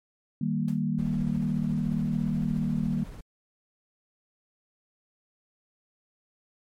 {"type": "chord", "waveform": "sine", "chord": "Eb major", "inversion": "none", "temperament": "equal", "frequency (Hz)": [155.56, 196, 233.1], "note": ["Eb3", "G3", "Bb3"], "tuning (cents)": [0, 0, 0], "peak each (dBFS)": -29, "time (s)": [0.41, 3.04], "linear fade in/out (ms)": 5}
{"type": "noise with exponential decay", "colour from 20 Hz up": "pink", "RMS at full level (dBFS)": -45, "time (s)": [0.68, 0.84], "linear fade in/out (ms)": 2, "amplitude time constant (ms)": 34}
{"type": "noise with tremolo", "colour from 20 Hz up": "brown", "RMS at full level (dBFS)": -39, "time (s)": [0.98, 3.21], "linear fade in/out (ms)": 10, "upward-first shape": "triangle", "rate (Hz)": 14, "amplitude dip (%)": 35}
{"effects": ["MP3 64 kbps"]}